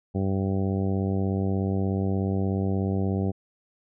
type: harmonic tone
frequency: 96.7 Hz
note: G2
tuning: 23 cents flat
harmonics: 1 / 2 / 3 / 4 / 5 / 6 / 7 / 8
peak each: -26 / -27 / -33 / -33 / -37 / -42 / -40 / -42 dBFS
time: 0.14-3.32 s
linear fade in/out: 20 ms
effects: none